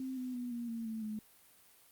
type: tone with pitch steps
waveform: sine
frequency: 261.6 / 253.1 / 244.9 / 237 / 229.3 / 221.9 / 214.7 Hz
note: C4 / B3 / B3 / A#3 / A#3 / A3 / A3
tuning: 0 / +43 / -14 / +29 / -28 / +15 / -42 cents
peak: -37 dBFS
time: 0-1.19 s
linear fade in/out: 2 ms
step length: 170 ms
effects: white hiss -63 dBFS RMS until 1.91 s + Opus 48 kbps